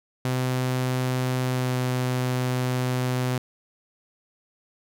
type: tone with pitch glide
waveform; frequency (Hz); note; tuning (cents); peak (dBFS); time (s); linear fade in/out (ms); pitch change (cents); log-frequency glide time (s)
sawtooth; 127.8 to 126.62; C3 to B2; -40 to +44; -19; 0.25-3.38; 2; -16; 1.45-1.78
effects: none